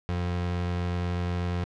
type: tone with vibrato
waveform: 30% pulse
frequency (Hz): 88.2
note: F2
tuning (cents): +18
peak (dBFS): -24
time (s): 0.09-1.64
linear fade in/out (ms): 0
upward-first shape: sine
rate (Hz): 12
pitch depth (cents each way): 8
effects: low-pass 4000 Hz 12 dB/octave